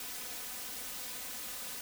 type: noise with comb filter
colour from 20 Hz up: white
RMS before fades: -42 dBFS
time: 0-1.81 s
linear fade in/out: 2 ms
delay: 4 ms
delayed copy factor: +0.75
effects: none